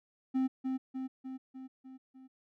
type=tone with echo; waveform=triangle; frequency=261.6 Hz; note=C4; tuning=in tune; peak=-25 dBFS; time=0.34-0.48 s; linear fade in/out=20 ms; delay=300 ms; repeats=6; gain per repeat=-4 dB; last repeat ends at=2.28 s; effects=none